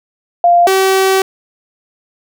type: tone pair in turn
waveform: sine / sawtooth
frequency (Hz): 696 / 382.8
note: F5 / G4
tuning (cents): -6 / -41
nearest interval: minor seventh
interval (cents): 1035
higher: first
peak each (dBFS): -5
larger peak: neither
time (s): 0.44-0.67 / 0.67-1.22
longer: second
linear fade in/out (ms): 2
effects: none